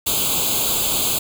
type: noise with comb filter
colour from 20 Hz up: white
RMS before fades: -20 dBFS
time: 0.06-1.19 s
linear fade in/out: 10 ms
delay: 0.27 ms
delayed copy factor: +1
effects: none